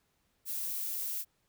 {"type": "noise", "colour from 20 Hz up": "violet", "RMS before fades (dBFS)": -36, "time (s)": [0.45, 1.25], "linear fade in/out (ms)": 50, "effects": ["pink hiss -75 dBFS RMS until 1.48 s"]}